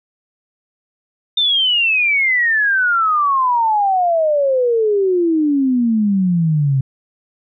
sine exponential sweep, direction down, 3634 to 130.81 Hz, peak -12 dBFS, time 1.37-6.81 s, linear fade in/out 5 ms, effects none

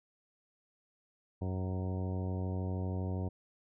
harmonic tone with a mistuned harmonic, 92.7 Hz, F#2, 4 cents sharp, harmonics 1 / 2 / 3 / 4 / 5 / 6 / 7 / 8 / 10, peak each -34 / -40 / -44 / -46 / -48 / -50 / -51 / -52 / -54 dBFS, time 1.41-3.29 s, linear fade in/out 10 ms, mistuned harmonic 8, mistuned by +16 cents, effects none

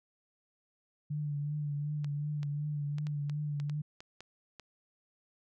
sine tone with vibrato, 147 Hz, D3, 2 cents sharp, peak -32 dBFS, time 1.1-3.82 s, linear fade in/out 10 ms, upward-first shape triangle, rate 2.7 Hz, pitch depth 42 cents each way
clicks, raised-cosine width 0.2 ms, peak -30 dBFS, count 10, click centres 2.045 / 2.431 / 2.984 / 3.069 / 3.297 / 3.6 / 3.697 / 4.005 / 4.206 / 4.597 s
effects none

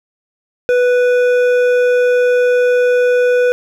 sine tone with hard clipping, 493.6 Hz, B4, 1 cent flat, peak -11 dBFS, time 0.69-3.52 s, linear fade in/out 0 ms, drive 9 dB, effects none

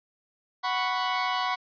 sawtooth chord, F# suspended fourth, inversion none, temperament equal, 740 / 987.8 / 1108.7 Hz, F#5 / B5 / C#6, 0 / 0 / 0 cents, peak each -26 dBFS, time 0.63-1.56 s, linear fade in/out 20 ms, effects resampled to 11025 Hz

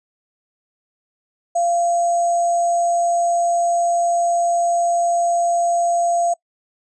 sine tone with sample-and-hold, 689 Hz, F5, 24 cents flat, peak -15 dBFS, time 1.55-6.34 s, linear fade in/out 10 ms, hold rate 7350 Hz, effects noise-tail reverb RT60 0.1 s tail -23 dB re dry + resampled to 24000 Hz

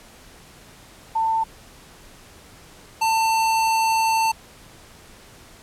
sine / square tone pair in turn, 894 / 894 Hz, A5 / A5, +27 / +27 cents, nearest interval unison, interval 0 cents, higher neither, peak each -18 dBFS, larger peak neither, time 1.15-1.44 / 3.01-4.32 s, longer second, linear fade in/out 10 ms, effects pink hiss -47 dBFS RMS until 5.62 s + low-pass 12000 Hz 12 dB/octave

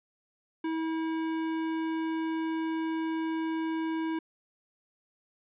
sine tone with tanh clipping, 322.5 Hz, E4, 38 cents flat, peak -31 dBFS, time 0.64-4.19 s, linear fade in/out 5 ms, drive 18 dB, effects resampled to 8000 Hz

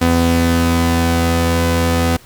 sawtooth tone pair together, 83.9 / 251.4 Hz, E2 / B3, +31 / +31 cents, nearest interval octave + perfect fifth, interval 1900 cents, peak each -11 dBFS, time 0.01-2.17 s, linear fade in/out 10 ms, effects pink hiss -44 dBFS RMS until 2.25 s

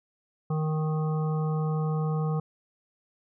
harmonic tone, 155.56 Hz, D#3, in tune, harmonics 1 / 3 / 5 / 7 / 8, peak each -25 / -35 / -39 / -42 / -43 dBFS, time 0.5-2.4 s, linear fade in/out 5 ms, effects none

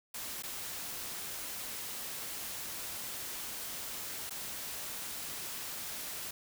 white noise with dropouts, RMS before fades -41 dBFS, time 0.14-6.31 s, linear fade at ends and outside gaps 5 ms, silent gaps 0.424-0.434 / 4.296-4.306 s, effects none

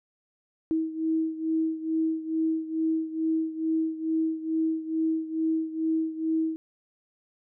sine beating tone pair, 320 / 322.3 Hz, D#4 / E4, +49 / -39 cents, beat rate 2.3 Hz, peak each -26 / -30 dBFS, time 0.71-6.56 s, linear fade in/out 0 ms, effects none

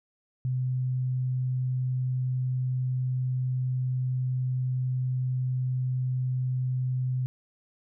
sine tone, 127.8 Hz, C3, 40 cents flat, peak -25 dBFS, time 0.45-7.26 s, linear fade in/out 0 ms, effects none

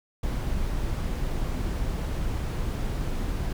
brown noise, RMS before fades -28 dBFS, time 0.23-3.53 s, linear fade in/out 5 ms, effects none

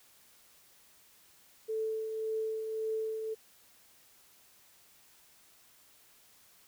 sine tone with tremolo, 440 Hz, A4, in tune, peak -30 dBFS, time 1.68-3.35 s, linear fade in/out 20 ms, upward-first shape triangle, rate 1.8 Hz, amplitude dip 45%, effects white hiss -62 dBFS RMS until 6.67 s

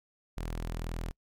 sawtooth tone, 41.2 Hz, E1, in tune, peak -30 dBFS, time 0.37-1.11 s, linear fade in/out 0 ms, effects noise-tail reverb RT60 0.1 s tail -26 dB re dry + MP3 96 kbps

